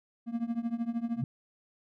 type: tone with tremolo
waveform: triangle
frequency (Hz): 233.1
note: A#3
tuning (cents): 0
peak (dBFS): -24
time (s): 0.26-1.24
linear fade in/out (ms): 50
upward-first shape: triangle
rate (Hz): 13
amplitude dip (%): 95
type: tone with exponential growth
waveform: sine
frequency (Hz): 133.6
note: C3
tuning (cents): +36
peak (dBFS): -24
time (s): 1.14-1.24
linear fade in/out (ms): 2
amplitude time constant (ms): 20
effects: none